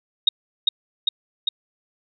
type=tone with echo; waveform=sine; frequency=3729 Hz; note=A#7; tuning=in tune; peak=-11 dBFS; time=0.27-0.29 s; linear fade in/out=5 ms; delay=400 ms; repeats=3; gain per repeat=-2 dB; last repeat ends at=1.49 s; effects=none